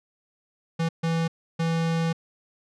square tone bursts at uneven times, 164.81 Hz, E3, in tune, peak -23 dBFS, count 3, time 0.79-0.89 / 1.03-1.28 / 1.59-2.13 s, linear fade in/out 10 ms, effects low-pass 6000 Hz 12 dB/octave

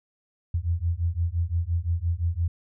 sine beating tone pair, 82.41 / 88.21 Hz, E2 / F2, 0 / +18 cents, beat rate 5.8 Hz, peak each -26 dBFS, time 0.54-2.48 s, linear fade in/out 5 ms, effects none

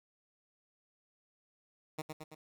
10% pulse tone with echo, 155.7 Hz, D#3, 2 cents sharp, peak -28 dBFS, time 1.98-2.02 s, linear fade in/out 10 ms, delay 110 ms, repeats 3, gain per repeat -4 dB, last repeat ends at 2.35 s, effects 11-bit

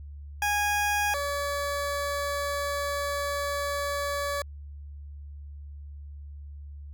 20% pulse tone pair in turn, 825 / 570.4 Hz, G#5 / C#5, -12 / +49 cents, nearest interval tritone, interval 639 cents, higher first, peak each -19 / -23 dBFS, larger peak first, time 0.42-1.14 / 1.14-4.42 s, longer second, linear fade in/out 2 ms, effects added 72 Hz sine -39 dBFS peak until 6.93 s

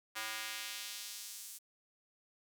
square tone with high-pass filter sweep, 110 Hz, A2, in tune, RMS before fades -44 dBFS, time 0.15-1.59 s, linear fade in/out 20 ms, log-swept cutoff 1400 to 8400 Hz, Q 0.91, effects none

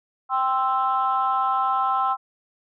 sine chord, C major, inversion second, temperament equal, 784 / 1046.5 / 1318.5 Hz, G5 / C6 / E6, 0 / 0 / 0 cents, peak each -23 dBFS, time 0.29-2.17 s, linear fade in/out 50 ms, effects tanh soft clip ceiling -12 dBFS

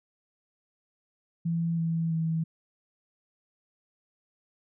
sine tone with pitch steps, 167.1 / 164.61 / 162.16 Hz, E3 / E3 / E3, +24 / -2 / -28 cents, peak -25 dBFS, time 1.45-2.44 s, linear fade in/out 10 ms, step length 330 ms, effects none

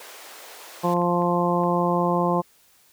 pink high-pass noise, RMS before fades -43 dBFS, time 0-0.94 s, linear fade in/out 2 ms, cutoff 440 Hz, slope 24 dB/octave
harmonic tone, 175 Hz, F3, 4 cents sharp, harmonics 1 / 2 / 3 / 4 / 5 / 6, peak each -24 / -26 / -26 / -28 / -27 / -26 dBFS, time 0.83-2.42 s, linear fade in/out 20 ms
clicks, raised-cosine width 0.5 ms, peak -30 dBFS, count 4, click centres 0.967 / 1.018 / 1.221 / 1.636 s
effects white hiss -58 dBFS RMS until 2.92 s

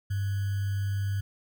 sine tone with sample-and-hold, 98.9 Hz, G2, 16 cents sharp, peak -26 dBFS, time 0.1-1.21 s, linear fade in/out 10 ms, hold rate 1575 Hz, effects none

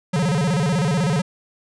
square tone with vibrato, 161.8 Hz, E3, 32 cents flat, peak -18 dBFS, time 0.13-1.22 s, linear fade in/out 10 ms, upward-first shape square, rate 16 Hz, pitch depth 220 cents each way, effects resampled to 22050 Hz

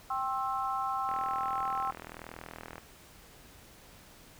sine chord, C major, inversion second, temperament equal with one note detuned, 784 / 1064.8 / 1318.5 Hz, G5 / C6 / E6, 0 / +30 / 0 cents, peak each -34 / -34 / -35 dBFS, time 0.1-1.91 s, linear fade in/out 5 ms
click train, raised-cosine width 0.5 ms, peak -27 dBFS, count 70, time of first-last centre 1.09-2.781 s, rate 40.8 Hz
effects pink hiss -55 dBFS RMS until 4.39 s

